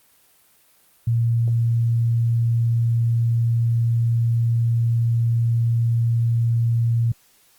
sine tone, 116.54 Hz, A#2, in tune, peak -16 dBFS, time 1.07-7.12 s, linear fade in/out 5 ms, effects white hiss -57 dBFS RMS until 7.58 s + Opus 32 kbps

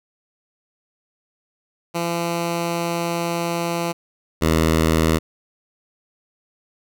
10% pulse tone pair in turn, 170 / 80.23 Hz, F3 / E2, -46 / -46 cents, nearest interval octave + minor second, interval 1300 cents, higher first, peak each -13 / -7 dBFS, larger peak second, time 1.94-3.93 / 4.41-5.19 s, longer first, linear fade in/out 20 ms, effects none

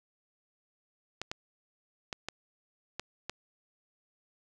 clicks, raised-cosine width 0.2 ms, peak -18 dBFS, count 6, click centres 1.216 / 1.315 / 2.128 / 2.286 / 2.996 / 3.296 s, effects none

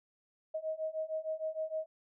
sine beating tone pair, 628 / 634.5 Hz, D#5 / D#5, +16 / +34 cents, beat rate 6.5 Hz, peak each -38 / -37 dBFS, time 0.54-1.86 s, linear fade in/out 10 ms, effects none

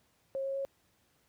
sine tone with pitch steps, 540 / 543.8 / 547.5 Hz, C#5 / C#5 / C#5, -45 / -33 / -22 cents, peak -32 dBFS, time 0.35-0.65 s, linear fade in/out 0 ms, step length 100 ms, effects pink hiss -71 dBFS RMS until 1.28 s + high-pass 60 Hz 12 dB/octave

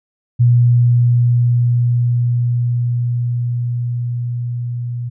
sine tone with level ramp, 120.8 Hz, B2, 38 cents flat, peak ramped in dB -7 to -20 dBFS, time 0.39-5.1 s, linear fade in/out 20 ms, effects none

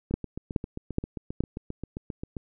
two click trains, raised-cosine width 3 ms, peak -21 / -11 dBFS, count 18 / 4, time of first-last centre 0.11-2.368 / 0.14-1.406 s, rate 7.53 / 2.37 Hz, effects none

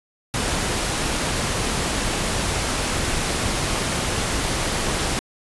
pink noise, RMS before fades -23 dBFS, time 0.34-5.19 s, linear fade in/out 0 ms, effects resampled to 24000 Hz

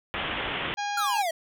white low-pass noise, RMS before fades -31 dBFS, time 0.14-0.74 s, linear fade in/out 0 ms, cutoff 3400 Hz, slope 96 dB/octave
harmonic tone, 818 Hz, G#5, 26 cents flat, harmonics 1 / 2 / 3 / 4 / 5 / 6 / 7 / 8, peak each -29 / -35 / -39 / -41 / -43 / -45 / -46 / -47 dBFS, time 0.77-1.23 s, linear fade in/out 20 ms
square exponential sweep, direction down, 1433 to 630 Hz, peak -26 dBFS, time 0.97-1.31 s, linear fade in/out 5 ms
effects none

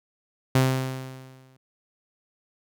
sawtooth tone with exponential decay, 130.81 Hz, C3, in tune, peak -12 dBFS, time 0.55-1.57 s, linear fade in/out 5 ms, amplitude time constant 220 ms, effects none

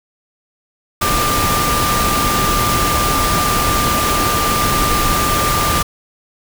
sine tone in noise, 1192 Hz, D6, 25 cents sharp, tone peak -17 dBFS, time 1.01-5.83 s, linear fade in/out 10 ms, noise pink, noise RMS -17 dBFS, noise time 1.01-5.83 s, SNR -3 dB, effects none

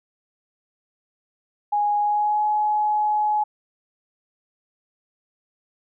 sine tone with pitch glide, 828 to 844.9 Hz, G#5 to G#5, -5 to +30 cents, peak -18 dBFS, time 1.72-3.44 s, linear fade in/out 10 ms, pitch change +35 cents, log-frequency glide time 1.99-2.43 s, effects none

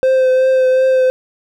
triangle tone with vibrato, 519 Hz, C5, 14 cents flat, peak -7 dBFS, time 0.03-1.1 s, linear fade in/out 0 ms, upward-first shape triangle, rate 2.7 Hz, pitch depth 21 cents each way, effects none

